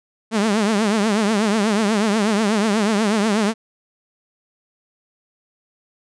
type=tone with vibrato; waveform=sawtooth; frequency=211.9 Hz; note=G#3; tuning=35 cents sharp; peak=-12 dBFS; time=0.31-3.54 s; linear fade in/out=50 ms; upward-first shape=triangle; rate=8.2 Hz; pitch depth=150 cents each way; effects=resampled to 22050 Hz